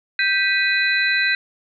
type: tone cluster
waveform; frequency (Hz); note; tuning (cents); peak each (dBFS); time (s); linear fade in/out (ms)
sine; 1565 / 1968 / 2492 / 4004; G6 / B6 / D#7 / B7; -3 / -7 / +2 / +23; -20 / -21 / -23 / -24; 0.19-1.35; 2
effects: none